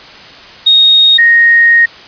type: tone pair in turn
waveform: sine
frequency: 3729 / 1864.5 Hz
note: A#7 / A#6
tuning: 0 / 0 cents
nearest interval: octave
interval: 1200 cents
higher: first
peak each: -3 dBFS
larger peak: neither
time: 0.66-1.18 / 1.18-1.86 s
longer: second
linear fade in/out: 10 ms
effects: white hiss -33 dBFS RMS until 2.07 s + resampled to 11025 Hz